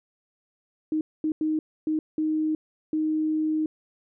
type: tone bursts at uneven times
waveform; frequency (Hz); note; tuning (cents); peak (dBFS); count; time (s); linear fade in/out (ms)
sine; 311.2; D#4; 0; -22; 6; 0.92-1.01 / 1.24-1.32 / 1.41-1.59 / 1.87-1.99 / 2.18-2.55 / 2.93-3.66; 2
effects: none